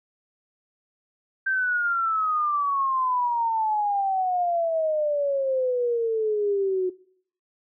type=exponential sweep; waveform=sine; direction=down; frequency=1571 to 364.1 Hz; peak=-21 dBFS; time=1.46-6.9 s; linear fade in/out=10 ms; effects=noise-tail reverb RT60 0.6 s tail -21 dB re dry